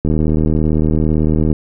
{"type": "click train", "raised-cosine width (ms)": 3, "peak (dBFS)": -3, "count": 116, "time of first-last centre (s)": [0.05, 1.528], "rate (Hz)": 77.8, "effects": []}